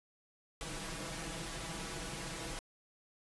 pink noise with comb filter, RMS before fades -42 dBFS, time 0.61-2.59 s, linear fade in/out 0 ms, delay 6.1 ms, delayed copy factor +0.95, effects resampled to 24000 Hz

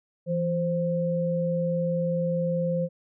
sine tone pair together, 168.1 / 523.3 Hz, E3 / C5, +34 / 0 cents, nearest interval octave + minor sixth, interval 1966 cents, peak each -26 dBFS, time 0.26-2.89 s, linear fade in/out 50 ms, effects none

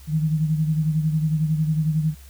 sine beating tone pair, 154.8 / 165.8 Hz, D#3 / E3, -9 / +10 cents, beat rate 11 Hz, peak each -19 / -27 dBFS, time 0.07-2.15 s, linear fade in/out 50 ms, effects added 67 Hz sine -42 dBFS peak until 2.29 s + white hiss -51 dBFS RMS until 2.29 s

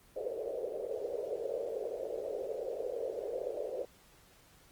pink band-pass noise, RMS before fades -38 dBFS, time 0.16-3.85 s, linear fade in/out 5 ms, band 430 to 570 Hz, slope 48 dB/octave, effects pink hiss -62 dBFS RMS until 4.71 s + Opus 24 kbps

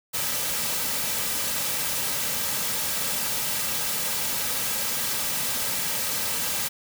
white noise with comb filter, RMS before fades -27 dBFS, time 0.13-6.69 s, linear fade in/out 20 ms, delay 2.8 ms, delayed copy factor -0.5, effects none

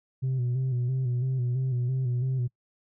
sine tone with vibrato, 126.7 Hz, B2, 45 cents sharp, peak -22 dBFS, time 0.22-2.48 s, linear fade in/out 20 ms, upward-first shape square, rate 3 Hz, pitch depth 56 cents each way, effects noise-tail reverb RT60 0.1 s tail -26 dB re dry + tanh soft clip ceiling -23 dBFS

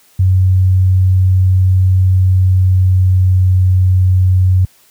sine tone with pitch glide, 93.3 to 92.55 Hz, F#2 to F#2, +15 to +1 cents, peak -6 dBFS, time 0.19-4.65 s, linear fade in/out 5 ms, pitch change -14 cents, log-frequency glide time 2.01-3.58 s, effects white hiss -49 dBFS RMS until 4.9 s + high-pass 60 Hz 12 dB/octave

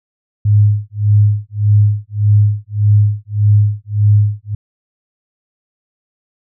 sine tone with tremolo, 104.1 Hz, G#2, 5 cents sharp, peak -5 dBFS, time 0.45-4.55 s, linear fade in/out 5 ms, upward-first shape sine, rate 1.7 Hz, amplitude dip 100%, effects none

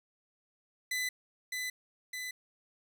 sawtooth tone with echo, 2005 Hz, B6, 26 cents sharp, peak -28 dBFS, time 0.91-1.09 s, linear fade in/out 5 ms, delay 610 ms, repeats 2, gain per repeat -3 dB, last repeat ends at 2.31 s, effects none

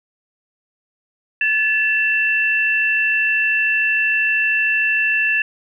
sine tone pair together, 1727 / 2680 Hz, A6 / E7, -33 / +28 cents, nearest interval minor sixth, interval 761 cents, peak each -18 / -17 dBFS, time 1.41-5.42 s, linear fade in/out 2 ms, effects none

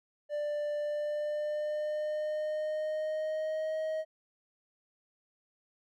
triangle tone with pitch glide, 591 to 629.8 Hz, D5 to D#5, +11 to +21 cents, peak -29 dBFS, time 0.29-4.05 s, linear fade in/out 50 ms, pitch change +110 cents, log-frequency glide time 0.77-3.79 s, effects none

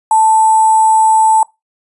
sine tone with sample-and-hold, 880 Hz, A5, in tune, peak -6 dBFS, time 0.11-1.43 s, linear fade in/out 2 ms, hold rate 8820 Hz, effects noise-tail reverb RT60 0.2 s tail -22 dB re dry + resampled to 24000 Hz

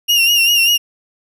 35% pulse tone with vibrato, 2804 Hz, F7, 6 cents sharp, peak -8 dBFS, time 0.08-0.78 s, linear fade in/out 20 ms, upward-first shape sine, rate 5.1 Hz, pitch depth 54 cents each way, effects none

